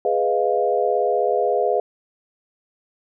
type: chord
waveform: sine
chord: F half-diminished seventh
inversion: first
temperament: equal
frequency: 415.3 / 493.9 / 622.3 / 698.5 Hz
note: Ab4 / Cb5 / Eb5 / F5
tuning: 0 / 0 / 0 / 0 cents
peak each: -22 / -22 / -24 / -22 dBFS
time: 0.05-1.8 s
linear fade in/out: 2 ms
effects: none